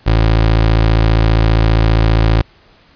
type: tone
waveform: 25% pulse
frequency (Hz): 55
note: A1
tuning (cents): 0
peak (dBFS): -5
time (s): 0.06-2.42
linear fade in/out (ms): 10
effects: pink hiss -48 dBFS RMS until 2.95 s + resampled to 11025 Hz